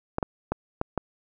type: clicks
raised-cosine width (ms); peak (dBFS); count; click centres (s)
1; -11; 5; 0.184 / 0.228 / 0.52 / 0.814 / 0.977
effects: none